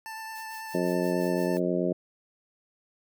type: tone with vibrato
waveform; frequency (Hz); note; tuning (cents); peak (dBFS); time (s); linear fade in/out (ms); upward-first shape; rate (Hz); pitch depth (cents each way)
25% pulse; 885; A5; +10; -33; 0.06-1.57; 0; triangle; 9.1; 14
type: noise with tremolo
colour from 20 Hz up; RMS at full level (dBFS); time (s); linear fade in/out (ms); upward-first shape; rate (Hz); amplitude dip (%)
blue; -48; 0.34-1.6; 20; sine; 5.8; 95
type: harmonic tone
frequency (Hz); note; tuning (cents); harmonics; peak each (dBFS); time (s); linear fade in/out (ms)
89; F2; +33; 2 / 3 / 4 / 5 / 6 / 7; -30 / -32 / -29 / -34 / -33 / -32; 0.74-1.93; 10
effects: none